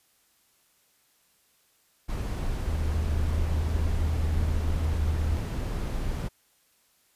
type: noise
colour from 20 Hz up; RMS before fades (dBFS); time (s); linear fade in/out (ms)
brown; -30; 2.08-6.29; 20
type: tone with pitch glide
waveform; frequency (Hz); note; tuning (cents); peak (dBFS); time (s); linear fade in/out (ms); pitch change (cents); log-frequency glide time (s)
sine; 77.1 to 78.86; D#2 to D#2; -15 to +24; -25; 2.67-5.37; 0; +39; 2.85-3.34
effects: white hiss -66 dBFS RMS until 7.15 s + resampled to 32000 Hz